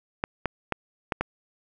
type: clicks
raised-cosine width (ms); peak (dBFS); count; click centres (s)
0.5; -10; 5; 0.239 / 0.457 / 0.723 / 1.122 / 1.21
effects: none